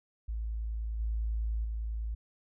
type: tone with level steps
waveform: sine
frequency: 55 Hz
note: A1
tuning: in tune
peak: -32 / -29 / -32 dBFS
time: 0.28-2.15 s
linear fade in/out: 10 ms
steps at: 0.99 / 1.64 s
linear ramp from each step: 10 ms
effects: none